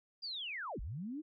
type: linear two-way sweep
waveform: sine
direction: down then up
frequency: 4886 to 34.65 to 323.5 Hz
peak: -39 dBFS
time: 0.22-1.22 s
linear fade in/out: 20 ms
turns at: 0.8 s
effects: none